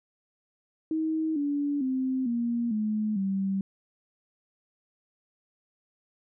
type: tone with pitch steps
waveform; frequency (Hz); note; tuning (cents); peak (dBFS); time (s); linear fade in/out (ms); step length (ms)
sine; 317 / 287.4 / 260.5 / 236.1 / 214 / 194.01; D#4 / D4 / C4 / A#3 / A3 / G3; +32 / -37 / -7 / +22 / -48 / -18; -25; 0.91-3.61; 2; 450
effects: none